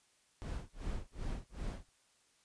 brown noise with tremolo, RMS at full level -38 dBFS, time 0.42-1.89 s, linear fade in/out 0 ms, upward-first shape sine, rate 2.6 Hz, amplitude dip 100%, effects white hiss -71 dBFS RMS until 2.44 s + resampled to 22050 Hz

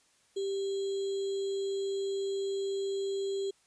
sine tone with sample-and-hold, 392 Hz, G4, in tune, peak -30 dBFS, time 0.36-3.51 s, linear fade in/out 10 ms, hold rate 3675 Hz, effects white hiss -67 dBFS RMS until 3.66 s + resampled to 22050 Hz

